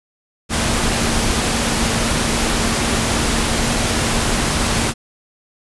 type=tone in noise; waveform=sine; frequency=230 Hz; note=A#3; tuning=23 cents flat; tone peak=-25 dBFS; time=0.49-4.94 s; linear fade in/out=50 ms; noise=pink; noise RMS=-18 dBFS; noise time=0.49-4.94 s; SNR=-10 dB; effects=resampled to 24000 Hz